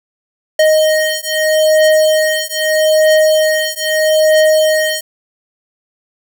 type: beating tone pair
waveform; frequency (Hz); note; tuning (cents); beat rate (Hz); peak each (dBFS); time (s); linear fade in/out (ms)
square; 622.3 / 623.09; D#5 / D#5; 0 / +2; 0.79; -13; 0.59-5.01; 5
effects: none